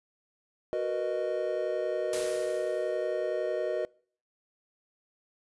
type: chord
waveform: triangle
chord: B major seventh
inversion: second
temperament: just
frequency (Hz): 370.4 / 463 / 493.9 / 617.4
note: F#4 / A#4 / B4 / D#5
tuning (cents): +2 / -12 / 0 / -14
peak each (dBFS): -32 / -34 / -33 / -29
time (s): 0.73-3.85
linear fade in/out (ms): 0
type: noise with exponential decay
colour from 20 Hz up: white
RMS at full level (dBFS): -35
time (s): 2.13-3.28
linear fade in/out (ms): 2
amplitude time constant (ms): 250
effects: noise-tail reverb RT60 0.5 s tail -25 dB re dry + resampled to 24000 Hz